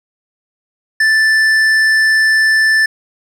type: tone with tanh clipping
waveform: sine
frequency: 1761 Hz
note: A6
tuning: 1 cent sharp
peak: -10 dBFS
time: 1-2.86 s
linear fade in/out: 5 ms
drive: 10 dB
effects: none